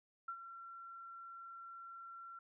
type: tone with ADSR envelope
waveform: sine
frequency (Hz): 1361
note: F6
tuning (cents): -45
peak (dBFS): -39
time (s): 0.28-2.39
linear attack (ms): 6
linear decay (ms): 72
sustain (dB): -10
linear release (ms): 4
effects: none